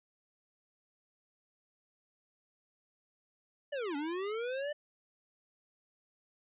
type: linear two-way sweep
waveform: square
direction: down then up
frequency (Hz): 601 to 277.2 to 601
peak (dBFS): -35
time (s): 3.72-4.73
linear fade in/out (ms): 10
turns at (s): 3.96
effects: resampled to 8000 Hz